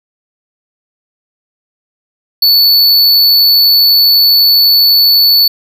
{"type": "tone", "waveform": "square", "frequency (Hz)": 4456, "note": "C#8", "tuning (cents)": 8, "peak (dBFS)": -5, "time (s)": [2.42, 5.48], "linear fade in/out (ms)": 5, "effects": []}